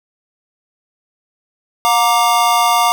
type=chord; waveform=square; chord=Bb major; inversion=second; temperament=equal with one note detuned; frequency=716.4 / 932.3 / 1174.7 Hz; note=F5 / Bb5 / D6; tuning=+44 / 0 / 0 cents; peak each=-16 dBFS; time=1.85-2.92 s; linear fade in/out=0 ms; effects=none